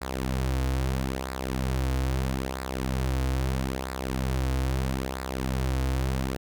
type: tone with flanger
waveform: sawtooth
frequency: 65.41 Hz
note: C2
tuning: in tune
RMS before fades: -28 dBFS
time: 0.01-6.37 s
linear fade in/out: 10 ms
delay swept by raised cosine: 0.32 to 5.22 ms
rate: 0.77 Hz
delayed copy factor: -0.65
effects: none